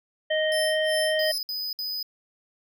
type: harmonic tone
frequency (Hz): 622.3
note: D#5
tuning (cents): 0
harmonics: 1 / 3 / 5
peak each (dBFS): -23 / -28 / -30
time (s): 0.3-1.32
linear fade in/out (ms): 10
type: tone with tremolo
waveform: 25% pulse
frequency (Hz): 5274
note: E8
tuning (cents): 0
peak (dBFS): -24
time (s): 0.52-1.38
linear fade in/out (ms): 0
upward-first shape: sine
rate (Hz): 2.6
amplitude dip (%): 95
type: tone bursts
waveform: square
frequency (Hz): 4996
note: D#8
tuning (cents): +6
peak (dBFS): -29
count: 3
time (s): 1.19-2.028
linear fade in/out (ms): 2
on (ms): 240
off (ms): 59
effects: none